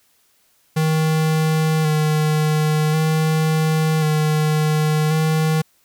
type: tone with vibrato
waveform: square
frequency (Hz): 155.56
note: D#3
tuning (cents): 0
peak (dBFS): -16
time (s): 0.76-5.62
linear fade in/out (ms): 10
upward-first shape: square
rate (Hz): 0.46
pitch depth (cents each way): 21
effects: white hiss -60 dBFS RMS until 5.84 s